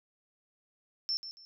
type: tone with echo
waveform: sine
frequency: 5360 Hz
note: E8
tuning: 28 cents sharp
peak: -29 dBFS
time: 1.09-1.17 s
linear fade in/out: 0 ms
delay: 140 ms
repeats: 2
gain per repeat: -11 dB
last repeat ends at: 1.45 s
effects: none